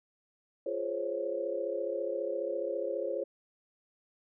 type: chord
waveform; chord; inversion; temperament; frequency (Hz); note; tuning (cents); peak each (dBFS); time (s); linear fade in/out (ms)
sine; Db major seventh; first; just; 346.5 / 415.8 / 519.7 / 554.4; F4 / Ab4 / C5 / Db5; -14 / +2 / -12 / 0; -39 / -38 / -36 / -35; 0.66-3.24; 5
effects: none

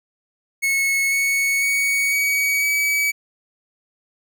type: tone with pitch steps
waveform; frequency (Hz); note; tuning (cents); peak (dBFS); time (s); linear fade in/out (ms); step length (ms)
45% pulse; 2193 / 2215 / 2236 / 2259 / 2281; C#7 / C#7 / C#7 / C#7 / C#7; -19 / -2 / +14 / +32 / +49; -17; 0.62-3.12; 20; 500
effects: none

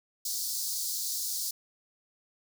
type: high-pass noise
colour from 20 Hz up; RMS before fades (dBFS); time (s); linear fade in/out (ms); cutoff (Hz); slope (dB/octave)
pink; -33; 0.25-1.51; 5; 4300; 48
effects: none

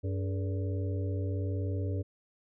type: harmonic tone with a mistuned harmonic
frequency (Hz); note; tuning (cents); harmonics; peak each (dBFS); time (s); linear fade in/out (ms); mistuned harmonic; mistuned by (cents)
95.7; G2; -41; 1 / 3 / 4 / 5 / 6; -30 / -40 / -42 / -44 / -46; 0.03-2.03; 20; 4; +150
effects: none

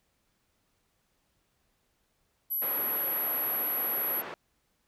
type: tone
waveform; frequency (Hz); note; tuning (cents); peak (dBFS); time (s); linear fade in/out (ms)
sine; 11770; F#9; -10; -28; 2.5-4.22; 20
type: band-pass noise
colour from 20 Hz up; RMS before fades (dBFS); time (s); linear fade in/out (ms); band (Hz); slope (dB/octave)
pink; -40; 2.62-4.34; 0; 410 to 1900; 12
effects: pink hiss -74 dBFS RMS until 4.87 s

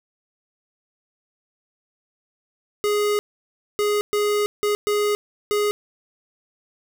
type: tone bursts at uneven times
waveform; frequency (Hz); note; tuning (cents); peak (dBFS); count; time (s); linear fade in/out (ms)
square; 415.3; G#4; 0; -19; 6; 2.84-3.19 / 3.79-4.01 / 4.13-4.46 / 4.63-4.75 / 4.87-5.15 / 5.51-5.71; 0
effects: 8-bit

